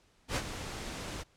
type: noise with ADSR envelope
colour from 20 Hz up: pink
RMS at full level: -30 dBFS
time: 0.28-1.24 s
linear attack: 79 ms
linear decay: 54 ms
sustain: -10 dB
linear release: 28 ms
effects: pink hiss -67 dBFS RMS until 1.36 s + low-pass 8000 Hz 12 dB/octave